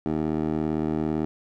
15% pulse tone with band-pass filter, 77.78 Hz, D#2, in tune, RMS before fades -26 dBFS, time 0.06-1.25 s, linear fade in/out 0 ms, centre 370 Hz, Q 1.5, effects none

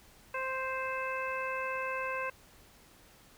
harmonic tone, 523.3 Hz, C5, in tune, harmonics 1 / 2 / 3 / 4 / 5, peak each -38 / -37 / -39 / -44 / -40 dBFS, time 0.34-2.3 s, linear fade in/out 5 ms, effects pink hiss -59 dBFS RMS until 3.37 s

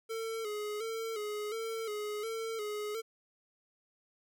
square tone with vibrato, 434.6 Hz, A4, 21 cents flat, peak -36 dBFS, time 0.09-3.02 s, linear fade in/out 20 ms, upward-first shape square, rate 1.4 Hz, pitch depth 62 cents each way, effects none

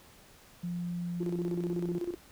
sine tone with pitch glide, 174.61 to 173.2 Hz, F3 to F3, 0 to -14 cents, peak -32 dBFS, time 0.63-1.99 s, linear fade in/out 10 ms, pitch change -14 cents, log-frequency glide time 0.98-1.43 s
sine tone with tremolo, 349.2 Hz, F4, in tune, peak -29 dBFS, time 1.2-2.15 s, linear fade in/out 10 ms, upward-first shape square, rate 16 Hz, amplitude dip 75%
effects tanh soft clip ceiling -23 dBFS + pink hiss -57 dBFS RMS until 2.31 s

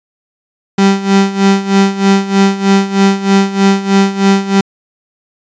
35% pulse tone with tremolo, 196 Hz, G3, in tune, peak -3 dBFS, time 0.78-4.61 s, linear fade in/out 5 ms, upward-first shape sine, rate 3.2 Hz, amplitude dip 80%, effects resampled to 16000 Hz

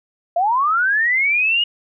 sine linear sweep, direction up, 659.3 to 2903 Hz, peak -14 dBFS, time 0.36-1.64 s, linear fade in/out 5 ms, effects none

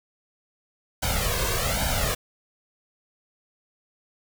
pink noise with flanger, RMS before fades -25 dBFS, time 1.02-2.15 s, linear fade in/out 10 ms, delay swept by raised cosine 1.3 to 1.9 ms, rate 1.2 Hz, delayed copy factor +0.85, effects none

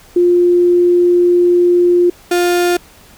sine / 35% pulse tone pair in turn, 352.2 / 352.2 Hz, F4 / F4, +15 / +15 cents, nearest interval unison, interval 0 cents, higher neither, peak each -7 / -9 dBFS, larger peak first, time 0.16-2.1 / 2.31-2.77 s, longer first, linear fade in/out 5 ms, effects pink hiss -43 dBFS RMS until 3.17 s

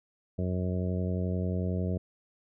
harmonic tone, 91.2 Hz, F#2, 24 cents flat, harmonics 1 / 2 / 3 / 4 / 5 / 6 / 7, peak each -30 / -32 / -41 / -40 / -40 / -43 / -42 dBFS, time 0.38-1.98 s, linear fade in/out 10 ms, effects none

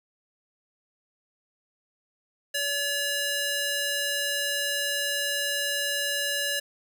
square tone with high-pass filter, 570 Hz, C#5, 48 cents sharp, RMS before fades -28 dBFS, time 2.54-6.6 s, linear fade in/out 10 ms, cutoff 1500 Hz, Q 0.71, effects none

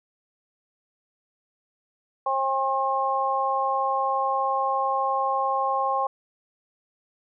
harmonic tone, 268.3 Hz, C4, 44 cents sharp, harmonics 2 / 3 / 4, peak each -29 / -25 / -25 dBFS, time 2.26-6.07 s, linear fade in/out 5 ms, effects none

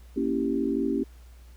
sine chord, A# diminished seventh, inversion none, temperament equal, 233.1 / 277.2 / 329.6 / 392 Hz, A#3 / C#4 / E4 / G4, 0 / 0 / 0 / 0 cents, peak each -30 / -27 / -31 / -30 dBFS, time 0.16-1.04 s, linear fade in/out 10 ms, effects added 60 Hz sine -46 dBFS peak until 1.56 s + pink hiss -60 dBFS RMS until 1.56 s

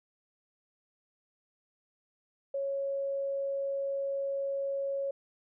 sine tone, 552 Hz, C#5, 7 cents flat, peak -30 dBFS, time 2.54-5.11 s, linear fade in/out 5 ms, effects none

